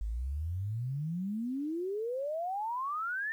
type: exponential sweep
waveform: sine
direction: up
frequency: 50.2 to 1818 Hz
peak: -32 dBFS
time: 0.01-3.32 s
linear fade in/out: 0 ms
effects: 11-bit